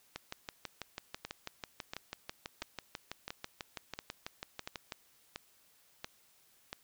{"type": "two click trains", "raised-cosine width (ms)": 0.2, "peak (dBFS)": [-22, -22], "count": [9, 30], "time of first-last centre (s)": [[1.25, 6.729], [0.16, 4.922]], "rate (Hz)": [1.46, 6.09], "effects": ["white hiss -67 dBFS RMS until 6.83 s"]}